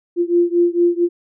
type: beating tone pair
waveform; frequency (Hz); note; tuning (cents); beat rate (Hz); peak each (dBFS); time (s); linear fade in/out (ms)
sine; 345.1 / 349.5; F4 / F4; -21 / +1; 4.4; -15 / -16; 0.16-1.09; 50
effects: none